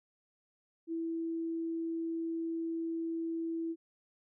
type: tone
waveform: sine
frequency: 329.6 Hz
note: E4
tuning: in tune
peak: -33 dBFS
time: 0.87-3.76 s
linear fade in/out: 50 ms
effects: none